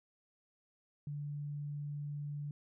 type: tone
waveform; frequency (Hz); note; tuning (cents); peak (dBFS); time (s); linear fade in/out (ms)
sine; 145.8; D3; -12; -38; 1.07-2.51; 2
effects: none